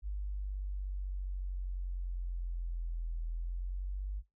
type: linear two-way sweep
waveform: sine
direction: down then up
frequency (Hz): 50.3 to 41.2 to 50.3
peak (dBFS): -34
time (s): 0.02-4.23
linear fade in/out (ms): 50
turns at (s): 3.26
effects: noise-tail reverb RT60 0.2 s tail -22 dB re dry